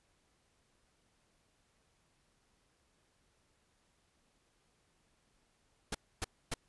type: noise bursts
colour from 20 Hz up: pink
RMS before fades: -36 dBFS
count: 3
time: 5.92-6.541 s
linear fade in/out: 5 ms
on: 27 ms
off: 270 ms
effects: pink hiss -74 dBFS RMS until 6.68 s + resampled to 24000 Hz